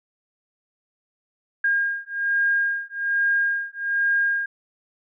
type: beating tone pair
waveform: sine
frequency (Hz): 1617 / 1618.2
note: G#6 / G#6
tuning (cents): -47 / -45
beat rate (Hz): 1.2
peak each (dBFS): -23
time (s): 1.64-4.46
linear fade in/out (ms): 5
effects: none